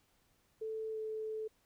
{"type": "tone with pitch glide", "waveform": "sine", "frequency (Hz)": [440, 436], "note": ["A4", "A4"], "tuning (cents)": [0, -16], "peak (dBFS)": -37, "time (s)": [0.61, 1.48], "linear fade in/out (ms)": 10, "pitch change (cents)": -16, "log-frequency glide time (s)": [0.92, 0.98], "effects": ["pink hiss -73 dBFS RMS until 1.65 s"]}